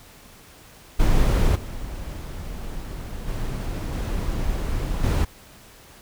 brown noise with level steps, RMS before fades -18 / -32 / -27 / -25 / -19 dBFS, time 0.99-5.25 s, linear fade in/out 10 ms, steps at 1.55 / 3.27 / 3.92 / 5.03 s, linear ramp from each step 10 ms, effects pink hiss -48 dBFS RMS until 6.01 s

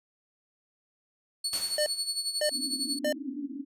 30% pulse tone with tremolo, 4414 Hz, C#8, 8 cents flat, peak -24 dBFS, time 1.44-2.99 s, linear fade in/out 5 ms, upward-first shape sine, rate 11 Hz, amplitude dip 70%
white noise with exponential decay, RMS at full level -34 dBFS, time 1.53-2.22 s, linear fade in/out 1 ms, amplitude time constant 150 ms
square tone bursts, 601 Hz, D5, 40 cents sharp, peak -26 dBFS, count 3, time 1.78-3.126 s, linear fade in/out 2 ms, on 82 ms, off 550 ms
white band-pass noise, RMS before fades -37 dBFS, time 2.51-3.65 s, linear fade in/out 50 ms, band 250 to 300 Hz, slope 96 dB/octave
effects resampled to 32000 Hz

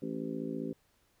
harmonic tone with a mistuned harmonic, 55 Hz, A1, in tune, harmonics 3 / 4 / 5 / 6 / 7 / 8 / 9, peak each -43 / -40 / -38 / -49 / -41 / -52 / -46 dBFS, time 0.02-0.73 s, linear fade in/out 5 ms, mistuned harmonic 9, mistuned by +36 cents, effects pink hiss -71 dBFS RMS until 1.2 s

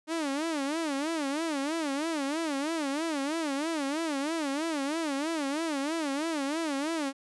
sawtooth tone with vibrato, 300.7 Hz, D4, 41 cents sharp, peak -25 dBFS, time 0.07-7.13 s, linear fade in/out 50 ms, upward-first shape sine, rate 3.1 Hz, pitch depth 180 cents each way, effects resampled to 24000 Hz

